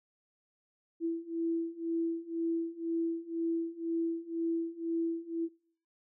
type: beating tone pair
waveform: sine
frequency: 330.9 / 332.9 Hz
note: E4 / E4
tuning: +7 / +17 cents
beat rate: 2 Hz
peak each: -35 / -33 dBFS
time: 1-5.49 s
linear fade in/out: 50 ms
effects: noise-tail reverb RT60 0.6 s tail -25 dB re dry